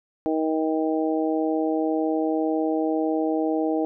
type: harmonic tone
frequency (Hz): 158.1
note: D#3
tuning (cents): +28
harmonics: 2 / 3 / 4 / 5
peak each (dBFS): -23 / -27 / -29 / -31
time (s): 0.26-3.85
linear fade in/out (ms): 0
effects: none